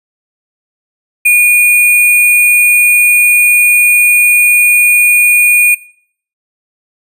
sine tone with sample-and-hold, 2448 Hz, D#7, 29 cents flat, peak -3 dBFS, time 1.25-5.75 s, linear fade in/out 10 ms, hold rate 11025 Hz, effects noise-tail reverb RT60 0.6 s tail -22 dB re dry + resampled to 32000 Hz

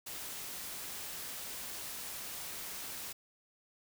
white noise, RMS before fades -43 dBFS, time 0.06-3.13 s, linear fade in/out 10 ms, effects none

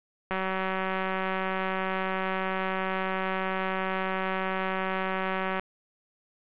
click train, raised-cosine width 0.5 ms, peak -15 dBFS, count 1000, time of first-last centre 0.31-5.596 s, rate 189 Hz, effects resampled to 8000 Hz + 7-bit

